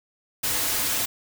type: noise with comb filter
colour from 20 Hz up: white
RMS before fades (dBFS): -25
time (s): 0.43-1.06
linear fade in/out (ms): 10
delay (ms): 5.1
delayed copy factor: -0.55
effects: none